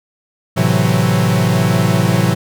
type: chord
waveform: 45% pulse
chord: F# half-diminished seventh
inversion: first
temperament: equal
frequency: 110 / 130.81 / 164.81 / 185 Hz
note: A2 / C3 / E3 / F#3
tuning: 0 / 0 / 0 / 0 cents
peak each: -17 dBFS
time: 0.56-2.35 s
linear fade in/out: 20 ms
effects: none